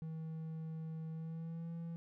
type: tone with pitch glide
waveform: triangle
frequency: 160.2 to 167.2 Hz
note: E3 to E3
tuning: -49 to +25 cents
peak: -39 dBFS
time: 0.02-1.96 s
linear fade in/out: 0 ms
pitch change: +74 cents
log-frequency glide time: 1.11-1.71 s
effects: none